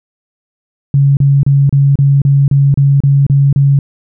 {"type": "tone bursts", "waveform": "sine", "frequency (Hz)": 139.5, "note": "C#3", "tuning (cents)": 11, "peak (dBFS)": -5, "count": 11, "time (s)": [0.94, 3.79], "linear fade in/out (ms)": 2, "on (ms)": 230, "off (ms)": 32, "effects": []}